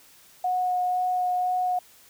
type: tone with vibrato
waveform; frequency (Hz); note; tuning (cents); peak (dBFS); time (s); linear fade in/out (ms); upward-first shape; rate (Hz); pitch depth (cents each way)
sine; 728; F#5; -28; -22; 0.44-1.79; 5; sine; 2; 9
effects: white hiss -54 dBFS RMS until 2.09 s